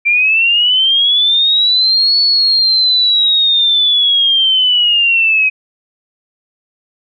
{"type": "linear two-way sweep", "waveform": "sine", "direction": "up then down", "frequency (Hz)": [2349, 4435, 2519], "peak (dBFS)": -8, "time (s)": [0.05, 5.5], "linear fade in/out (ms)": 20, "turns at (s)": 2.2, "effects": []}